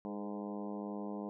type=harmonic tone with a mistuned harmonic; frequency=102.5 Hz; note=G#2; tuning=22 cents flat; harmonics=2 / 3 / 4 / 5 / 6 / 7 / 8 / 9 / 10; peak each=-41 / -45 / -47 / -49 / -51 / -52 / -53 / -54 / -55 dBFS; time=0.05-1.29 s; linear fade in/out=0 ms; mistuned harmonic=4; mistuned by=+32 cents; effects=none